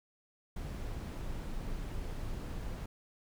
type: noise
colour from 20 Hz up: brown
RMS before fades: -39 dBFS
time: 0.56-2.86 s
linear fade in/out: 5 ms
effects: none